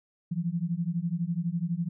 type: beating tone pair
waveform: sine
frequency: 164.81 / 176.81 Hz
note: E3 / F3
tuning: 0 / +22 cents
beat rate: 12 Hz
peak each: -30 dBFS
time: 0.31-1.89 s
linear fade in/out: 10 ms
effects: none